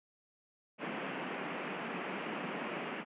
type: band-pass noise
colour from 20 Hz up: pink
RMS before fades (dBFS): -40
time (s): 0.78-3.05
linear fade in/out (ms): 50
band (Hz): 170 to 2900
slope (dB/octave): 48
effects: resampled to 8000 Hz